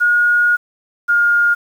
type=tone pair in turn; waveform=sine; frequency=1439 / 1417.6 Hz; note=F#6 / F6; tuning=-49 / +25 cents; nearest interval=unison; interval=26 cents; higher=first; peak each=-10 dBFS; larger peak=neither; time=0-0.57 / 1.08-1.55 s; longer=first; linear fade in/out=20 ms; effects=7-bit